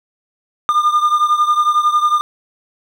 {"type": "beating tone pair", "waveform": "triangle", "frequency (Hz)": [1205, 1216], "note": ["D6", "D#6"], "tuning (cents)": [44, -40], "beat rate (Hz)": 11, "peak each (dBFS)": [-11, -15], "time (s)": [0.69, 2.21], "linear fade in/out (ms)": 0, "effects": []}